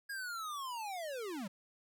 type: linear sweep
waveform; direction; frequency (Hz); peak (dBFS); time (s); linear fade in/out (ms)
square; down; 1651 to 175.7; -40; 0.09-1.48; 10
effects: none